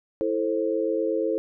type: chord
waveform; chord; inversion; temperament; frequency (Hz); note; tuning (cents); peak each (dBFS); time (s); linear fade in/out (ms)
sine; A minor; second; just; 330 / 440 / 528; E4 / A4 / C5; +2 / 0 / +16; -27 / -26 / -27; 0.21-1.38; 0
effects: none